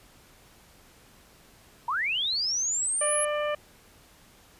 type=linear sweep; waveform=sine; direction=up; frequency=889 to 10830 Hz; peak=-25 dBFS; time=1.88-3.25 s; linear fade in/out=5 ms
type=harmonic tone; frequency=595 Hz; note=D5; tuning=22 cents sharp; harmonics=1 / 2 / 3 / 4 / 5; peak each=-27 / -33 / -37 / -39 / -41 dBFS; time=3.01-3.55 s; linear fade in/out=5 ms
effects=pink hiss -56 dBFS RMS until 4.59 s + resampled to 32000 Hz